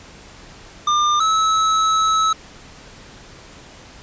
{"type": "tone pair in turn", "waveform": "square", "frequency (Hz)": [1200, 1297.8], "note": ["D6", "E6"], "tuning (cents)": [37, -27], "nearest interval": "minor second", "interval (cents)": 136, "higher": "second", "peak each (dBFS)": -15, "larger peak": "neither", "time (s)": [[0.87, 1.2], [1.2, 2.33]], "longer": "second", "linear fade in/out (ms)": 5, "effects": ["pink hiss -42 dBFS RMS until 4.02 s", "resampled to 16000 Hz"]}